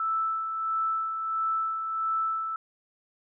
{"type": "tone with tremolo", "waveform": "sine", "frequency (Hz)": 1318.5, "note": "E6", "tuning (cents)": 0, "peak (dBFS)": -24, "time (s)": [0, 2.56], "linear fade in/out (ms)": 2, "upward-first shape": "sine", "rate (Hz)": 1.5, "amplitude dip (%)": 45, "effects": []}